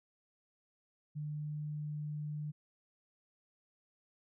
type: tone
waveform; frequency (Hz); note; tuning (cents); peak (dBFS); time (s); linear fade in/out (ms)
sine; 149.9; D3; +36; -37; 1.15-2.52; 20
effects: none